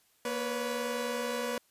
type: tone cluster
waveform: sawtooth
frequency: 236.3 / 493.1 / 564 Hz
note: A#3 / B4 / C#5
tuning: +24 / -3 / +30 cents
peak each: -34 / -30 / -34 dBFS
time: 0.25-1.58 s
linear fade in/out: 2 ms
effects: white hiss -68 dBFS RMS until 1.7 s + resampled to 32000 Hz